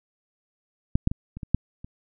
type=clicks; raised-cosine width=5 ms; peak=-7 / -7 / -16 / -24 / -21 / -6 / -26 dBFS; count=7; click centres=0.955 / 1.074 / 1.115 / 1.37 / 1.432 / 1.546 / 1.845 s; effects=none